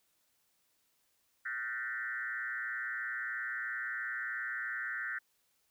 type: tone with frequency modulation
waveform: sine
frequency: 1663 Hz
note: G#6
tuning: 2 cents sharp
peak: -35 dBFS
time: 1.45-5.19 s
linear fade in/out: 10 ms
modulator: 123 Hz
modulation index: 2.1
effects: white hiss -75 dBFS RMS until 5.7 s